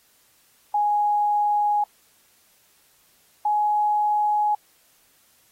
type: tone pair in turn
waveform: sine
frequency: 830.6 / 838.3 Hz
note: G#5 / G#5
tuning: 0 / +16 cents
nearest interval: unison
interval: 16 cents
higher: second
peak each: -18 dBFS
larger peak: neither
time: 0.74-1.84 / 3.45-4.55 s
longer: neither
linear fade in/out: 5 ms
effects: white hiss -60 dBFS RMS until 5.51 s + AAC 48 kbps